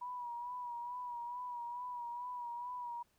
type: tone with vibrato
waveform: sine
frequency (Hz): 970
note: B5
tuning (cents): -31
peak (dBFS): -40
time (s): 0.01-3.03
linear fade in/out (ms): 10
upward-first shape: sine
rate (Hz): 2.3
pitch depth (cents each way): 43
effects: pink hiss -75 dBFS RMS until 3.18 s